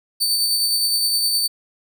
sawtooth tone with tremolo, 4556 Hz, C#8, 47 cents sharp, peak -13 dBFS, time 0.2-1.48 s, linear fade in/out 20 ms, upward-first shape sine, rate 9.7 Hz, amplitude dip 30%, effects none

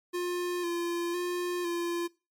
square tone with vibrato, 349.2 Hz, F4, in tune, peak -30 dBFS, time 0.13-2.08 s, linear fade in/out 20 ms, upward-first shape square, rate 0.99 Hz, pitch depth 26 cents each way, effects noise-tail reverb RT60 0.3 s tail -22 dB re dry + MP3 96 kbps

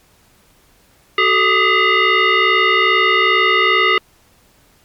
sine tone with frequency modulation, 377.3 Hz, F#4, 34 cents sharp, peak -10 dBFS, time 1.18-3.98 s, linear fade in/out 2 ms, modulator 817 Hz, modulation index 3.2, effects pink hiss -53 dBFS RMS until 4.84 s + MP3 96 kbps

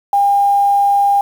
sine tone with quantisation, 804 Hz, G5, 44 cents sharp, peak -9 dBFS, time 0.13-1.21 s, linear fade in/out 2 ms, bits 6, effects none

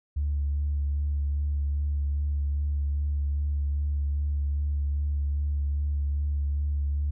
sine tone with vibrato, 72.1 Hz, D2, 31 cents flat, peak -23 dBFS, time 0.16-7.11 s, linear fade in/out 10 ms, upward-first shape sine, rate 2.5 Hz, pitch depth 20 cents each way, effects tanh soft clip ceiling -20 dBFS

